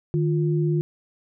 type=tone pair together; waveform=sine; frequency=152.7 / 350 Hz; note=D#3 / F4; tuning=-32 / +4 cents; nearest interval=octave + major second; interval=1436 cents; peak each=-20 / -25 dBFS; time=0.14-0.81 s; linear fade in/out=0 ms; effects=none